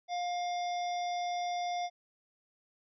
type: harmonic tone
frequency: 707 Hz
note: F5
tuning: 21 cents sharp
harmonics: 1 / 3 / 5 / 7 / 8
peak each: -32 / -45 / -46 / -52 / -51 dBFS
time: 0.08-1.9 s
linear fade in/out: 50 ms
effects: none